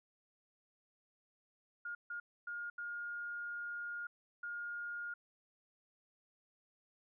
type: tone bursts at uneven times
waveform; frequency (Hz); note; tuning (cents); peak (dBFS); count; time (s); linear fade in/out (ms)
sine; 1421; F6; +30; -40; 5; 1.85-1.95 / 2.1-2.2 / 2.47-2.7 / 2.78-4.07 / 4.43-5.14; 5
effects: none